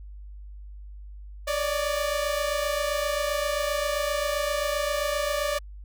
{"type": "tone pair together", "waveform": "sawtooth", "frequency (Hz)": [571.4, 599], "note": ["D5", "D5"], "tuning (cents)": [-48, 34], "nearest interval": "minor second", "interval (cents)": 82, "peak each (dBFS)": -24, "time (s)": [1.47, 5.59], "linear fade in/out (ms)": 10, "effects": ["added 50 Hz sine -39 dBFS peak until 5.84 s"]}